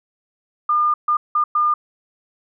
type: tone bursts at uneven times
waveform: sine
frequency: 1208 Hz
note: D6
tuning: 48 cents sharp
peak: -14 dBFS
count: 4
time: 0.69-0.94 / 1.08-1.17 / 1.35-1.44 / 1.55-1.74 s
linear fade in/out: 5 ms
effects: none